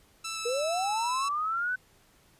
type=tone with vibrato; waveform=10% pulse; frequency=1318.5 Hz; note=E6; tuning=in tune; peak=-25 dBFS; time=0.24-1.29 s; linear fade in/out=10 ms; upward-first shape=square; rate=4.1 Hz; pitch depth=8 cents each way
type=linear sweep; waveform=sine; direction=up; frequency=458.6 to 1525 Hz; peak=-27 dBFS; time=0.45-1.76 s; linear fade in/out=10 ms
effects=pink hiss -62 dBFS RMS until 2.39 s + resampled to 32000 Hz